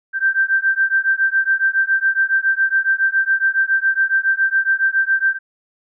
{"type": "beating tone pair", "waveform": "sine", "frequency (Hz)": [1564, 1571.2], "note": ["G6", "G6"], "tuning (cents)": [-4, 4], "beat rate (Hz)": 7.2, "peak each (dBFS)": -17, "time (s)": [0.13, 5.39], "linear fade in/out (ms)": 50, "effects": []}